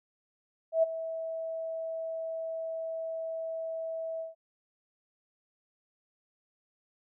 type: tone with ADSR envelope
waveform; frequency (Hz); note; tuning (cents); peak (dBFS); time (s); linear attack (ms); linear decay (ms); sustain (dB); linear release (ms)
sine; 651; E5; -22; -19; 0.72-4.35; 110; 16; -14; 150
effects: none